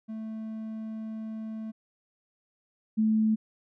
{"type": "tone pair in turn", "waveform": ["triangle", "sine"], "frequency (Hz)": [220, 218.2], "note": ["A3", "A3"], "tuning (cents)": [0, -14], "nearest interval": "unison", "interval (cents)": 14, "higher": "first", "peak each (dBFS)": [-32, -21], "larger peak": "second", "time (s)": [[0.08, 1.72], [2.97, 3.36]], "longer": "first", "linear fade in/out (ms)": 20, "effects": []}